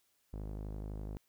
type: tone with low-pass filter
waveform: sawtooth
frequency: 51.91 Hz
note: G#1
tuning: in tune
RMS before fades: -42 dBFS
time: 0.33-1.17 s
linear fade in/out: 0 ms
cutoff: 600 Hz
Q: 0.76
effects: white hiss -75 dBFS RMS until 1.28 s